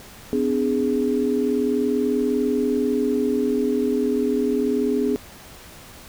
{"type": "chord", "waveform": "sine", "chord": "G# diminished", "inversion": "first", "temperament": "equal with one note detuned", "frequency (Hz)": [253.4, 293.7, 415.3], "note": ["B3", "D4", "G#4"], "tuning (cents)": [45, 0, 0], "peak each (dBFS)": [-22, -25, -22], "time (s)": [0.33, 5.16], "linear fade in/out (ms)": 0, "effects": ["pink hiss -43 dBFS RMS until 6.08 s"]}